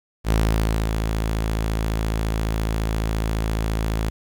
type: tone with ADSR envelope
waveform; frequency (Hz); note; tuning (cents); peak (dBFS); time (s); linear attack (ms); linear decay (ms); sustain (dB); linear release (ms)
sawtooth; 54.5; A1; -16; -12; 0.24-4.1; 65; 600; -5; 6
effects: 9-bit